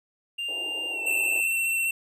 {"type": "tone with pitch glide", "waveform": "triangle", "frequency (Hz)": [2794, 2607], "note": ["F7", "E7"], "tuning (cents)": [0, -20], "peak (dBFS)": -27, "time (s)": [0.38, 1.48], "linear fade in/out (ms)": 10, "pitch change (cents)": -120, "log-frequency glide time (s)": [0.9, 1.12]}
{"type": "band-pass noise", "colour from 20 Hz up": "pink", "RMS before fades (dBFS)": -43, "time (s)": [0.48, 1.41], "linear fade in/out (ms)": 10, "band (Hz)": [300, 910], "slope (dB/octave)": 96}
{"type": "tone with vibrato", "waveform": "square", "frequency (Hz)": 2702, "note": "E7", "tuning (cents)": 42, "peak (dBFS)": -24, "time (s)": [1.06, 1.91], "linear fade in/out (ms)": 5, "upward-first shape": "triangle", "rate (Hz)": 15, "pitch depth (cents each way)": 19}
{"effects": []}